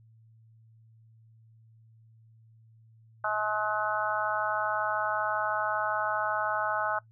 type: harmonic tone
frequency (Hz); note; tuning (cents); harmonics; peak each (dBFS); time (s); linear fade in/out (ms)
212.7; G#3; +42; 3 / 4 / 5 / 6 / 7; -34 / -33 / -36 / -32 / -32; 3.24-6.99; 5
effects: noise-tail reverb RT60 0.1 s tail -20 dB re dry + added 112 Hz sine -55 dBFS peak until 7.11 s